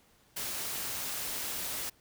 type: noise with amplitude modulation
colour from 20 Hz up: white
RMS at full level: -35 dBFS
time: 0.36-1.9 s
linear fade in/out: 10 ms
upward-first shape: sine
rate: 252 Hz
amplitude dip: 30%
effects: pink hiss -65 dBFS RMS until 2 s